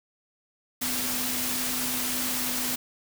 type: tone in noise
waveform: sine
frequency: 251 Hz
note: B3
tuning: 28 cents sharp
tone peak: -36 dBFS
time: 0.81-2.76 s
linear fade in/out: 10 ms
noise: white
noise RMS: -29 dBFS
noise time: 0.81-2.76 s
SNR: -10 dB
effects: none